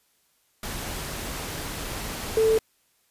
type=tone in noise; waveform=sine; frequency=442.2 Hz; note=A4; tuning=9 cents sharp; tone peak=-17 dBFS; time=2.37-2.58 s; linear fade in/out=2 ms; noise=pink; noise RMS=-33 dBFS; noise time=0.63-2.59 s; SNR=+13 dB; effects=white hiss -67 dBFS RMS until 3.1 s + resampled to 32000 Hz